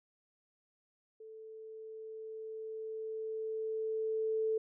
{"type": "tone with level ramp", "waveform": "sine", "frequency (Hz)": 440, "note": "A4", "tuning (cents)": 0, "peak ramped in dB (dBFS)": [-48, -29], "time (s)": [1.2, 4.58], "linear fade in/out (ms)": 5, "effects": []}